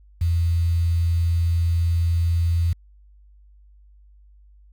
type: tone with quantisation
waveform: sine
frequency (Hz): 84.5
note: E2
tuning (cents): +43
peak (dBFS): -17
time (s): 0.21-2.73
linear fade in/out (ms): 5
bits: 7
effects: added 50 Hz sine -48 dBFS peak until 4.72 s